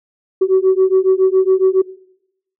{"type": "beating tone pair", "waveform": "sine", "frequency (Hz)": [374.6, 381.8], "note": ["F#4", "G4"], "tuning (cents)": [21, -46], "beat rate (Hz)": 7.2, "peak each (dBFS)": -12, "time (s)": [0.41, 1.82], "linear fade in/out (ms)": 10, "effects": ["noise-tail reverb RT60 0.8 s tail -21 dB re dry", "tanh soft clip ceiling -5 dBFS"]}